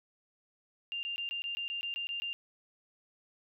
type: tone bursts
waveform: sine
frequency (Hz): 2794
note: F7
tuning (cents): 0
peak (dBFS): -34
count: 11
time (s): 0.92-2.33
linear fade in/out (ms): 0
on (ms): 110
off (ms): 20
effects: none